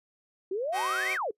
sine exponential two-way sweep, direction up then down, 360 to 2406 to 392.9 Hz, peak -28 dBFS, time 0.51-1.31 s, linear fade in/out 5 ms, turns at 1.13 s
10% pulse chord, C diminished, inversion second, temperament just, 376.7 / 523.3 / 627.9 Hz, Gb4 / C5 / Eb5, +31 / 0 / +16 cents, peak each -27 / -31 / -29 dBFS, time 0.72-1.18 s, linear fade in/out 50 ms
effects noise-tail reverb RT60 0.1 s tail -24 dB re dry + resampled to 32000 Hz

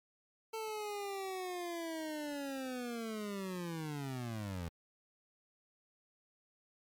25% pulse linear sweep, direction down, 447.2 to 81.2 Hz, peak -35 dBFS, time 0.53-4.69 s, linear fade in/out 10 ms, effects MP3 96 kbps

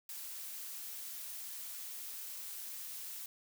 blue noise, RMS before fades -45 dBFS, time 0.09-3.26 s, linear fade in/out 2 ms, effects none

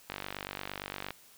click train, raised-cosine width 0.3 ms, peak -20 dBFS, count 50, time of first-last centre 0.1-1.106 s, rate 48.7 Hz, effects white hiss -58 dBFS RMS until 1.37 s

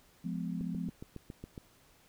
sine chord, F diminished, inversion none, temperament just, 174.61 / 209.5 / 251.4 Hz, F3 / Ab3 / Cb4, 0 / +15 / +31 cents, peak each -36 / -40 / -40 dBFS, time 0.24-0.9 s, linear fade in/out 10 ms
click train, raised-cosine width 3 ms, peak -30 dBFS, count 8, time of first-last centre 0.61-1.578 s, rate 7.23 Hz
effects pink hiss -64 dBFS RMS until 2.08 s

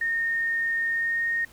sine tone with pitch glide, 1837 to 1851.9 Hz, A#6 to A#6, -26 to -12 cents, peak -23 dBFS, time 0.01-1.45 s, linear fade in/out 5 ms, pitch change +14 cents, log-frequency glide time 0.92-1.24 s, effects pink hiss -53 dBFS RMS until 1.52 s

